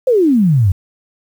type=exponential sweep; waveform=sine; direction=down; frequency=539 to 87 Hz; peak=-8 dBFS; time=0.07-0.72 s; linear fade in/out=5 ms; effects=7-bit